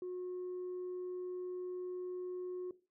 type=tone; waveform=sine; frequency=363 Hz; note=F#4; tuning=33 cents flat; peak=-37 dBFS; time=0.02-2.71 s; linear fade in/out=2 ms; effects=noise-tail reverb RT60 0.3 s tail -17 dB re dry + tanh soft clip ceiling -37 dBFS